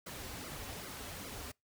pink noise with flanger, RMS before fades -45 dBFS, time 0.06-1.52 s, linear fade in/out 10 ms, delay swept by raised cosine 1.1 to 6.3 ms, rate 2.5 Hz, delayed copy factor -0.75, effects noise-tail reverb RT60 0.2 s tail -25 dB re dry

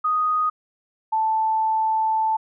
sine tone pair in turn, 1244.5 / 880 Hz, D#6 / A5, 0 / 0 cents, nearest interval tritone, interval 600 cents, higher first, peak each -18 dBFS, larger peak neither, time 0.04-0.5 / 1.12-2.37 s, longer second, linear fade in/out 10 ms, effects none

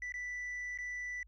sine tone with dropouts, 1975.5 Hz, B6, in tune, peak -35 dBFS, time 0.02-1.23 s, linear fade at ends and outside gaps 2 ms, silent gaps 0.122-0.14 / 0.776-0.786 s, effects tanh soft clip ceiling -37 dBFS + added 52 Hz sine -57 dBFS peak until 1.27 s

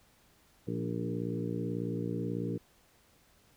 harmonic tone with a mistuned harmonic, 58.27 Hz, A#1, in tune, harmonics 2 / 3 / 4 / 5 / 6 / 7 / 8, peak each -38 / -37 / -41 / -39 / -43 / -42 / -42 dBFS, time 0.67-2.58 s, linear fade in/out 10 ms, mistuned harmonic 5, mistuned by +21 cents, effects pink hiss -65 dBFS RMS until 3.56 s

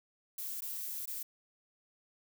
violet noise with dropouts, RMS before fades -40 dBFS, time 0.38-1.23 s, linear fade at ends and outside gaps 5 ms, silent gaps 0.607-0.62 / 1.057-1.074 s, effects none

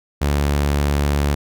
sawtooth tone, 72 Hz, D2, 34 cents flat, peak -12 dBFS, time 0.21-1.35 s, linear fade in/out 10 ms, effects none

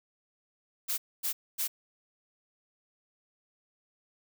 blue noise bursts, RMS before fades -31 dBFS, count 3, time 0.88-1.68 s, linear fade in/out 20 ms, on 100 ms, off 250 ms, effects none

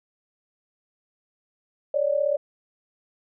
sine tone pair together, 558 / 594.6 Hz, C#5 / D5, +11 / +21 cents, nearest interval minor second, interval 110 cents, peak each -23 dBFS, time 1.94-2.37 s, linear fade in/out 5 ms, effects none

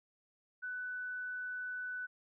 sine tone, 1494 Hz, F#6, 16 cents sharp, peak -38 dBFS, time 0.62-2.07 s, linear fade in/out 20 ms, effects none

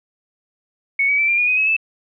sine tone with pitch steps, 2217 / 2271 / 2327 / 2384 / 2443 / 2503 / 2564 / 2627 Hz, C#7 / C#7 / D7 / D7 / D#7 / D#7 / E7 / E7, 0 / +41 / -17 / +25 / -32 / +10 / -49 / -7 cents, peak -14 dBFS, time 0.99-1.766 s, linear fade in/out 5 ms, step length 97 ms, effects none

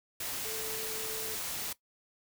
sine tone in noise, 440 Hz, A4, in tune, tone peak -41 dBFS, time 0.45-1.35 s, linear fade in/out 5 ms, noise white, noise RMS -37 dBFS, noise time 0.2-1.73 s, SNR -7 dB, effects noise-tail reverb RT60 0.1 s tail -17 dB re dry

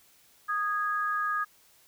sine tone pair together, 1238.4 / 1653 Hz, D#6 / G#6, -9 / -9 cents, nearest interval perfect fourth, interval 500 cents, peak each -28 / -31 dBFS, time 0.48-1.45 s, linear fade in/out 20 ms, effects white hiss -61 dBFS RMS until 1.87 s

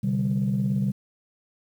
sine chord, C suspended second, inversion none, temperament equal with one note detuned, 129.31 / 146.83 / 196 Hz, C3 / D3 / G3, -20 / 0 / 0 cents, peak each -25 / -28 / -23 dBFS, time 0.03-0.92 s, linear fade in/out 10 ms, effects tanh soft clip ceiling -16 dBFS + 9-bit

